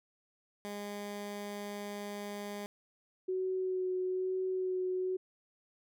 15% pulse tone, 204.6 Hz, G#3, 26 cents flat, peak -33 dBFS, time 0.65-2.66 s, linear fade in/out 0 ms
sine tone with vibrato, 371.6 Hz, F#4, 7 cents sharp, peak -31 dBFS, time 3.28-5.17 s, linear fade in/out 10 ms, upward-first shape sine, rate 1.1 Hz, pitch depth 13 cents each way
effects none

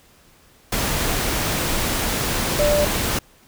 sine tone in noise, 590 Hz, D5, 8 cents sharp, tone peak -16 dBFS, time 2.59-2.85 s, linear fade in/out 5 ms, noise pink, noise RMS -22 dBFS, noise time 0.72-3.19 s, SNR +3 dB, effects pink hiss -53 dBFS RMS until 3.47 s

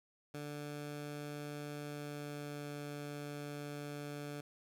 15% pulse tone with pitch glide, 146.83 to 145.73 Hz, D3 to D3, 0 to -13 cents, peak -36 dBFS, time 0.34-4.41 s, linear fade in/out 5 ms, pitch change -13 cents, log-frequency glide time 1.8-2.7 s, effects none

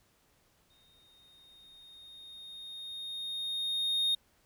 triangle tone with exponential growth, 3700 Hz, A#7, 14 cents flat, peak -24 dBFS, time 0.7-4.15 s, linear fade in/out 5 ms, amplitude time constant 750 ms, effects pink hiss -69 dBFS RMS until 4.45 s

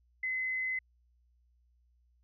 sine tone, 2039 Hz, C7, 45 cents flat, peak -31 dBFS, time 0.23-0.79 s, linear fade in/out 5 ms, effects added 60 Hz sine -66 dBFS peak until 2.23 s

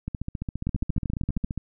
two click trains, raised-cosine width 5 ms, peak -17 / -14 dBFS, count 23 / 11, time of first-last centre 0.08-1.577 / 0.67-1.445 s, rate 14.7 / 12.9 Hz, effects none

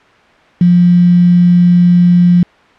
sine tone with quantisation, 176.1 Hz, F3, 15 cents sharp, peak -4 dBFS, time 0.61-2.43 s, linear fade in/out 2 ms, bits 4, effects white hiss -44 dBFS RMS until 2.78 s + low-pass 2000 Hz 12 dB/octave

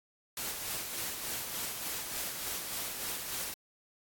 white noise with tremolo, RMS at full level -36 dBFS, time 0.37-3.54 s, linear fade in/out 2 ms, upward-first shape sine, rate 3.4 Hz, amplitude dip 40%, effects AAC 64 kbps

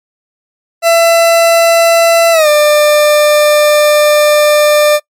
40% pulse tone with pitch glide, 670 to 596.9 Hz, E5 to D5, +28 to +28 cents, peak -4 dBFS, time 0.82-5 s, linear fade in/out 50 ms, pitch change -200 cents, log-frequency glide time 2.32-2.48 s, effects noise-tail reverb RT60 0.1 s tail -23 dB re dry + MP3 64 kbps

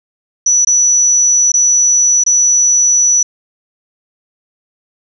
sine tone with dropouts, 5920 Hz, F#8, in tune, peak -7 dBFS, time 0.46-3.23 s, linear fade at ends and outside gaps 5 ms, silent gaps 0.649-0.67 / 1.52-1.539 / 2.238-2.263 s, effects none

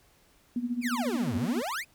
sine tone with tremolo, 242.1 Hz, B3, 34 cents flat, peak -25 dBFS, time 0.56-1.62 s, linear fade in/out 2 ms, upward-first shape sine, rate 14 Hz, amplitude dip 80%
40% pulse exponential two-way sweep, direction down then up, 2637 to 86.7 to 2637 Hz, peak -30 dBFS, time 0.81-1.85 s, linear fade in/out 50 ms, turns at 1.36 s
effects pink hiss -63 dBFS RMS until 1.94 s

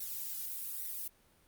violet noise with flanger, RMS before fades -40 dBFS, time 0-1.08 s, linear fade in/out 5 ms, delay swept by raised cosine 0.5 to 2.1 ms, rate 1.2 Hz, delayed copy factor +0.5, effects pink hiss -67 dBFS RMS until 1.47 s + Opus 48 kbps

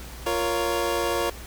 25% pulse chord, Bb minor, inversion second, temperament equal with one note detuned, 349.2 / 466.2 / 558.2 Hz, F4 / Bb4 / Db5, 0 / 0 / +12 cents, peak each -24 dBFS, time 0.26-1.3 s, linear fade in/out 5 ms, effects added 60 Hz sine -39 dBFS peak until 1.46 s + pink hiss -42 dBFS RMS until 1.46 s

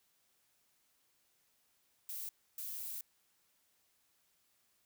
violet noise bursts at uneven times, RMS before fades -43 dBFS, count 2, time 2.09-2.29 / 2.58-3.01 s, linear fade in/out 2 ms, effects white hiss -75 dBFS RMS until 4.85 s

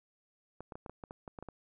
clicks, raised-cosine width 1 ms, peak -30 dBFS, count 11, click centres 0.606 / 0.722 / 0.755 / 0.862 / 0.896 / 1.038 / 1.109 / 1.278 / 1.388 / 1.426 / 1.487 s, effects none

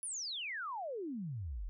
sine exponential sweep, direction down, 10548 to 38.89 Hz, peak -38 dBFS, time 0.03-1.69 s, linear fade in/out 0 ms, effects none

